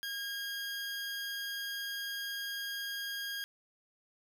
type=tone; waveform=20% pulse; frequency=1626 Hz; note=G#6; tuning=37 cents flat; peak=-32 dBFS; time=0.03-3.44 s; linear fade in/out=0 ms; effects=none